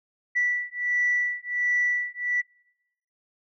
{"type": "beating tone pair", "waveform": "sine", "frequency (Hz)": [1961, 1962.4], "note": ["B6", "B6"], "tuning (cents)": [-13, -12], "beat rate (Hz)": 1.4, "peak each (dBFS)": [-25, -25], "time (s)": [0.35, 2.42], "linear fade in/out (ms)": 20, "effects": ["noise-tail reverb RT60 0.9 s tail -25 dB re dry", "tanh soft clip ceiling -15 dBFS"]}